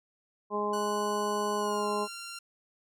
harmonic tone, 207.7 Hz, G#3, in tune, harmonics 1 / 2 / 3 / 4 / 5, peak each -37 / -32 / -37 / -37 / -32 dBFS, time 0.5-2.08 s, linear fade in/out 50 ms
10% pulse tone with pitch glide, 1480 to 1380.9 Hz, F#6 to F6, 0 to -20 cents, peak -31 dBFS, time 0.73-2.39 s, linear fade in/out 5 ms, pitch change -120 cents, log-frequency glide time 1.57-1.88 s
effects none

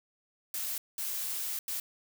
blue noise bursts at uneven times, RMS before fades -35 dBFS, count 3, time 0.54-0.78 / 0.98-1.59 / 1.68-1.8 s, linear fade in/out 2 ms, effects none

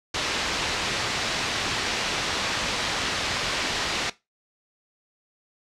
white low-pass noise, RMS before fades -27 dBFS, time 0.14-4.1 s, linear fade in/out 5 ms, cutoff 4600 Hz, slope 12 dB/octave, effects noise-tail reverb RT60 0.2 s tail -17 dB re dry + low-pass 7000 Hz 12 dB/octave

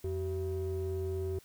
triangle ring-modulated tone, 146.83 Hz, D3, in tune, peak -27 dBFS, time 0.04-1.39 s, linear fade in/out 5 ms, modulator 234 Hz, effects white hiss -61 dBFS RMS until 1.44 s

